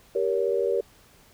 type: chord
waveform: sine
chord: G diminished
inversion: none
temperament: just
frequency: 392 / 470.4 / 564.5 Hz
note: G4 / Bb4 / Db5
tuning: 0 / +16 / +31 cents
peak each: -26 / -25 / -28 dBFS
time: 0.15-0.81 s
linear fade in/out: 5 ms
effects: pink hiss -56 dBFS RMS until 1.33 s